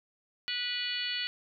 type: harmonic tone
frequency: 490 Hz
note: B4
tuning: 14 cents flat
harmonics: 3 / 4 / 5 / 6 / 7 / 8 / 9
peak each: -42 / -39 / -40 / -35 / -41 / -46 / -37 dBFS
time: 0.48-1.27 s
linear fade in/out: 0 ms
effects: none